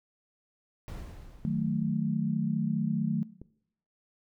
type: noise with exponential decay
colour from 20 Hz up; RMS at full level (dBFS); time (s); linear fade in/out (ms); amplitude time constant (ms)
brown; -36; 0.88-2.22; 0; 290
type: chord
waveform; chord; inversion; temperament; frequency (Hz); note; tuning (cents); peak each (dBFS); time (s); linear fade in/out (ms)
sine; D# diminished; none; equal; 155.56 / 185 / 220; D#3 / F#3 / A3; 0 / 0 / 0; -31; 1.45-3.23; 0
type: click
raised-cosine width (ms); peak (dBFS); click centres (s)
3; -31; 3.416
effects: noise-tail reverb RT60 0.7 s tail -20 dB re dry